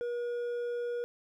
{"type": "tone with hard clipping", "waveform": "triangle", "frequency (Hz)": 480, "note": "B4", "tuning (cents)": -49, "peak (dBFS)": -33, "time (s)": [0.01, 1.04], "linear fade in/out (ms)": 0, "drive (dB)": 7, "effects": []}